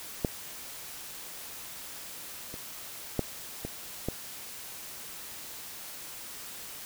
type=clicks; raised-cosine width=2 ms; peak=-12 / -28 / -13 / -21 / -16 dBFS; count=5; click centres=0.248 / 2.541 / 3.193 / 3.65 / 4.086 s; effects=white hiss -43 dBFS RMS until 6.85 s